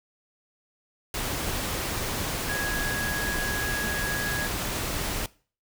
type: tone in noise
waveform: sine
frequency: 1661.2 Hz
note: G#6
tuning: in tune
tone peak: -29 dBFS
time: 2.49-4.47 s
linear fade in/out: 2 ms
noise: pink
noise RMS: -30 dBFS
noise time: 1.14-5.26 s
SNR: -2 dB
effects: noise-tail reverb RT60 0.4 s tail -21 dB re dry